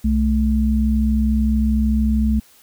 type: tone pair together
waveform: sine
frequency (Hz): 64.3 / 217.5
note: C2 / A3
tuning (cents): -30 / -20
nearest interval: octave + major sixth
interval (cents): 2110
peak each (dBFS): -17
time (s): 0.04-2.4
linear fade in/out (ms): 10
effects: white hiss -51 dBFS RMS until 2.62 s

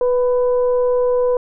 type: tone with frequency modulation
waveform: sine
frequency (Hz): 493.9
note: B4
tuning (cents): 0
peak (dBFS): -13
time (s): 0.01-1.37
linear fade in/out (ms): 2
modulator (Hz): 503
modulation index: 0.4
effects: none

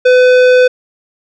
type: tone with tanh clipping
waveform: sine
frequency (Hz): 503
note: B4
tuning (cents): +32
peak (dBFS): -6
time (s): 0.05-0.68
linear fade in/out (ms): 10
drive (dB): 15
effects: none

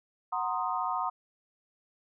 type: chord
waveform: sine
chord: C half-diminished seventh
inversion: second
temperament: equal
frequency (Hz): 740 / 932.3 / 1046.5 / 1244.5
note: Gb5 / Bb5 / C6 / Eb6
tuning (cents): 0 / 0 / 0 / 0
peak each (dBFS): -34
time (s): 0.32-1.1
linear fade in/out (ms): 10
effects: none

